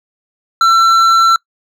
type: tone with hard clipping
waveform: sine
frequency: 1345 Hz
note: E6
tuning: 34 cents sharp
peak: -8 dBFS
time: 0.61-1.36 s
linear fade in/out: 2 ms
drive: 8 dB
effects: noise-tail reverb RT60 0.1 s tail -24 dB re dry